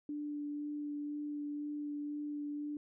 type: tone with vibrato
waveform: sine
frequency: 293.7 Hz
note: D4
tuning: in tune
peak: -37 dBFS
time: 0.09-2.77 s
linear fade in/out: 2 ms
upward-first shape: sine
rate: 2 Hz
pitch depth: 10 cents each way
effects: none